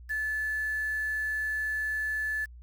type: tone with quantisation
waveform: sine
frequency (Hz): 1734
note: A6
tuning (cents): -26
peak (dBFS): -28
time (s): 0.09-2.46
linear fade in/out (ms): 20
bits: 8
effects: added 60 Hz sine -45 dBFS peak until 2.62 s